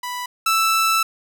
sawtooth tone pair in turn, 987.8 / 1321.6 Hz, B5 / E6, 0 / +4 cents, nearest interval perfect fourth, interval 504 cents, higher second, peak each -22 / -12 dBFS, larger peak second, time 0.03-0.26 / 0.46-1.03 s, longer second, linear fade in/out 5 ms, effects none

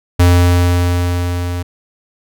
square tone with level ramp, 88.2 Hz, F2, 18 cents sharp, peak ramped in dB -6 to -19 dBFS, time 0.19-1.63 s, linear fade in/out 10 ms, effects none

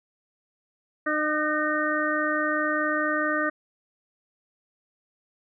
harmonic tone with a mistuned harmonic, 304.1 Hz, D#4, 40 cents flat, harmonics 1 / 2 / 4 / 5 / 6, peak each -29 / -29 / -29 / -29 / -29 dBFS, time 1.06-3.5 s, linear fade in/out 10 ms, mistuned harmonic 6, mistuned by +18 cents, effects none

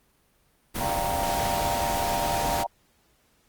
pink noise, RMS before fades -30 dBFS, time 0.74-2.64 s, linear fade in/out 20 ms
sine chord, G minor seventh, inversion second, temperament equal, 587.3 / 698.5 / 784 / 932.3 Hz, D5 / F5 / G5 / Bb5, 0 / 0 / 0 / 0 cents, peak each -34 / -30 / -31 / -30 dBFS, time 0.8-2.67 s, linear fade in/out 10 ms
effects pink hiss -65 dBFS RMS until 3.48 s + Opus 32 kbps

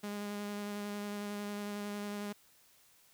sawtooth tone with vibrato, 205.4 Hz, G#3, 19 cents flat, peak -34 dBFS, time 0.03-2.33 s, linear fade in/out 10 ms, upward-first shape square, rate 11 Hz, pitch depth 10 cents each way, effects white hiss -65 dBFS RMS until 3.13 s

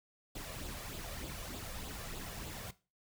pink noise with flanger, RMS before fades -44 dBFS, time 0.35-2.71 s, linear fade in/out 5 ms, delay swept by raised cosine 0.25 to 1.75 ms, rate 3.3 Hz, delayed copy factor +0.55, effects noise-tail reverb RT60 0.3 s tail -17 dB re dry

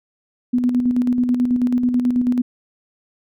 sine tone with tremolo, 246.9 Hz, B3, in tune, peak -13 dBFS, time 0.53-2.42 s, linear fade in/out 10 ms, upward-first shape square, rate 9.2 Hz, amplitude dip 45%, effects none

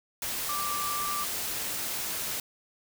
sine tone in noise, 1174.7 Hz, D6, in tune, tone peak -31 dBFS, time 0.49-1.24 s, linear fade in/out 2 ms, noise white, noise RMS -33 dBFS, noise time 0.22-2.4 s, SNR -1 dB, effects none

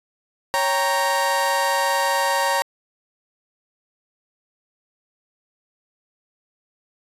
30% pulse chord, G diminished, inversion second, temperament equal, 554.4 / 784 / 932.3 Hz, Db5 / G5 / Bb5, 0 / 0 / 0 cents, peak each -21 / -24 / -18 dBFS, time 0.54-2.62 s, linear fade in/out 0 ms, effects resampled to 32000 Hz

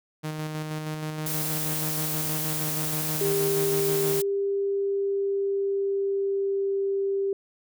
sawtooth tone with tremolo, 154.7 Hz, D#3, 10 cents flat, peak -25 dBFS, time 0.23-4.21 s, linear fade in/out 20 ms, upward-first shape square, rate 6.3 Hz, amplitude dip 30%
blue noise, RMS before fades -30 dBFS, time 1.26-4.22 s, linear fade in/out 5 ms
sine tone with pitch glide, 399.2 to 393.5 Hz, G4 to G4, +32 to +7 cents, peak -23 dBFS, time 3.21-7.33 s, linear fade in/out 2 ms, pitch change -25 cents, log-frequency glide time 3.35-6.78 s
effects none

